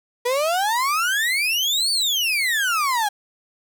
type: exponential two-way sweep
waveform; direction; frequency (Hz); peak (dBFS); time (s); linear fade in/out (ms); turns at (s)
35% pulse; up then down; 476 to 4599 to 800; -17; 0.25-3.09; 10; 1.91
effects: none